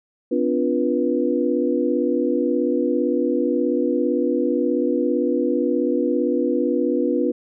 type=tone cluster; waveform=sine; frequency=253.3 / 291.4 / 348.6 / 487.8 Hz; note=B3 / D4 / F4 / B4; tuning=+44 / -13 / -3 / -21 cents; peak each=-23 dBFS; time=0.31-7.32 s; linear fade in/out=10 ms; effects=none